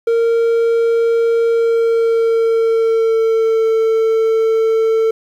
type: tone with pitch glide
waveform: triangle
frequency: 461.3 to 446.6 Hz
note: A#4 to A4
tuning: -18 to +26 cents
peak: -9 dBFS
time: 0.07-5.11 s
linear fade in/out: 5 ms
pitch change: -56 cents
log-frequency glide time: 1.5-3.69 s
effects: 8-bit